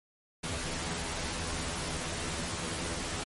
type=noise with comb filter; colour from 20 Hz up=pink; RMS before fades=-35 dBFS; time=0.43-3.24 s; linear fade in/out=10 ms; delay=12 ms; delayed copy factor=+0.9; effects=MP3 48 kbps